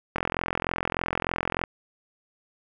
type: click train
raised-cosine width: 0.5 ms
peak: -10 dBFS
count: 65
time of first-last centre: 0.16-1.638 s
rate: 43.3 Hz
effects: none